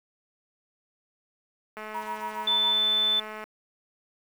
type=click train; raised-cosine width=0.5 ms; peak=-24 dBFS; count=360; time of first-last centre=1.77-3.44 s; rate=215 Hz
type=tone with tremolo; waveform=sine; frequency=955 Hz; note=A#5; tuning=42 cents sharp; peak=-29 dBFS; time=1.94-2.78 s; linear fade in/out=10 ms; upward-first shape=sine; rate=7.1 Hz; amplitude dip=90%
type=tone; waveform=sine; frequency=3520 Hz; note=A7; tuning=in tune; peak=-21 dBFS; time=2.47-3.2 s; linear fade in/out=5 ms
effects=high-pass 200 Hz 12 dB/octave + 8-bit